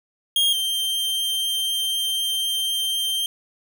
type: tone pair in turn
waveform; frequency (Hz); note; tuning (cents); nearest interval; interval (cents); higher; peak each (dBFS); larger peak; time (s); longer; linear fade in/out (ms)
45% pulse; 3244 / 3152; G#7 / G7; -41 / +9; unison; 50; first; -16 / -21; first; 0.36-0.53 / 0.53-3.26; second; 2
effects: none